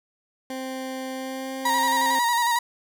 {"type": "tone with pitch glide", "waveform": "20% pulse", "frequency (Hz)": [261.6, 264.8], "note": ["C4", "C4"], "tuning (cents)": [0, 21], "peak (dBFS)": -25, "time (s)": [0.5, 2.19], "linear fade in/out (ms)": 2, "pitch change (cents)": 21, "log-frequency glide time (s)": [1.12, 1.54]}
{"type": "tone with vibrato", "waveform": "35% pulse", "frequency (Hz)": 948, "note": "A#5", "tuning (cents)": 29, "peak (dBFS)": -18, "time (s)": [1.65, 2.59], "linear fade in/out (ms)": 5, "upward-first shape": "square", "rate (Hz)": 11, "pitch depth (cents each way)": 33}
{"effects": []}